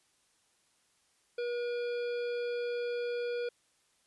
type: harmonic tone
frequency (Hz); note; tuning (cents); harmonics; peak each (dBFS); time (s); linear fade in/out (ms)
481.2; B4; -45; 1 / 3 / 5 / 7 / 9 / 10; -32 / -45 / -48 / -53 / -56 / -56; 1.38-3.49; 5
effects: white hiss -71 dBFS RMS until 4.06 s + resampled to 24000 Hz